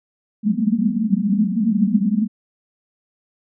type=band-pass noise; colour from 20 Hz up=white; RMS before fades=-18 dBFS; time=0.43-2.28 s; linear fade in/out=50 ms; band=190 to 230 Hz; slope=96 dB/octave; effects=none